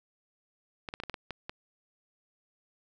clicks, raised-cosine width 0.3 ms, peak -21 dBFS, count 8, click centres 0.888 / 0.939 / 1.001 / 1.036 / 1.097 / 1.142 / 1.307 / 1.495 s, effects none

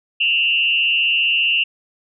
sine tone with frequency modulation, 2780 Hz, F7, 9 cents flat, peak -14 dBFS, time 0.2-1.64 s, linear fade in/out 10 ms, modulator 145 Hz, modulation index 0.97, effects none

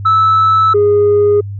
sine tone pair in turn, 1309 / 412.3 Hz, E6 / G#4, -13 / -13 cents, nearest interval octave + minor sixth, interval 2000 cents, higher first, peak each -5 dBFS, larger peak neither, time 0.05-0.74 / 0.74-1.41 s, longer first, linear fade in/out 10 ms, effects tanh soft clip ceiling -5 dBFS + added 100 Hz sine -21 dBFS peak until 1.59 s

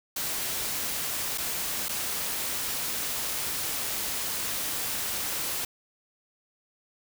white noise with dropouts, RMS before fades -31 dBFS, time 0.16-5.65 s, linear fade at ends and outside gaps 5 ms, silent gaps 1.377-1.381 / 1.885-1.891 s, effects none

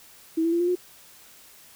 sine tone with pitch steps, 324.1 / 332.6 / 341.4 / 350.4 / 359.6 Hz, E4 / E4 / F4 / F4 / F#4, -29 / +16 / -39 / +6 / -49 cents, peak -20 dBFS, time 0.37-0.755 s, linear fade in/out 10 ms, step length 77 ms, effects white hiss -51 dBFS RMS until 1.75 s

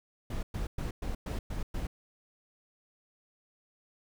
brown noise bursts, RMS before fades -34 dBFS, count 7, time 0.3-1.87 s, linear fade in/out 5 ms, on 130 ms, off 110 ms, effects none

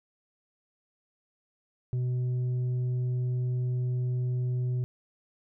sine tone with tanh clipping, 124.9 Hz, B2, 20 cents sharp, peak -27 dBFS, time 1.93-4.84 s, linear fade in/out 0 ms, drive 4 dB, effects none

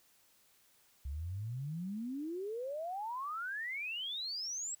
sine exponential sweep, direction up, 65.41 to 7902 Hz, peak -37 dBFS, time 1.05-4.75 s, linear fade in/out 5 ms, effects white hiss -68 dBFS RMS until 4.8 s

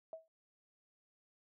sine tone with exponential decay, 646 Hz, E5, 35 cents flat, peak -40 dBFS, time 0.13-0.28 s, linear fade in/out 1 ms, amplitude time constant 32 ms, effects none

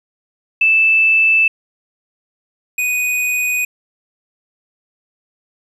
sine / square tone pair in turn, 2637 / 2486 Hz, E7 / D#7, 0 / -2 cents, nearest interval minor second, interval 102 cents, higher first, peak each -9 / -16 dBFS, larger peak first, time 0.61-1.48 / 2.78-3.65 s, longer neither, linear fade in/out 5 ms, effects resampled to 32000 Hz + 8-bit

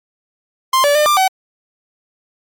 45% pulse tone with pitch steps, 1049 / 577 / 601 / 1188 / 758 Hz, C6 / D5 / D5 / D6 / F#5, +4 / -31 / +40 / +20 / +42 cents, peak -10 dBFS, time 0.73-1.28 s, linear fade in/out 5 ms, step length 110 ms, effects MP3 96 kbps

